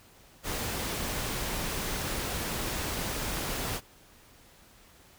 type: noise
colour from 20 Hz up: pink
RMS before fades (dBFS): -33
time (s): 0.43-3.81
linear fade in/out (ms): 50
effects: pink hiss -57 dBFS RMS until 5.18 s